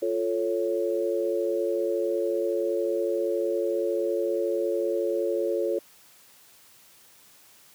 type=chord; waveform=sine; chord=F augmented; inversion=none; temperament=equal; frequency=349.2 / 440 / 554.4 Hz; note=F4 / A4 / C#5; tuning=0 / 0 / 0 cents; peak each=-28 dBFS; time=0.02-5.79 s; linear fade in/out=5 ms; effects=white hiss -55 dBFS RMS until 7.74 s + high-pass 80 Hz 12 dB/octave